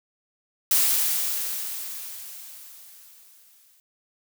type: noise with exponential decay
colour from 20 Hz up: blue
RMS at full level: -19 dBFS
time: 0.71-3.8 s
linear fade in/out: 1 ms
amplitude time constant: 670 ms
effects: none